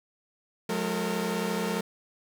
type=tone cluster; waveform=sawtooth; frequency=180.2 / 211.7 / 458.1 Hz; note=F#3 / G#3 / A#4; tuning=-45 / +33 / -30 cents; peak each=-28 dBFS; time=0.69-1.81 s; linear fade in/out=5 ms; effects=none